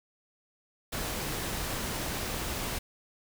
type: noise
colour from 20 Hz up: pink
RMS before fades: -34 dBFS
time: 0.92-2.79 s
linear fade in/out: 10 ms
effects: none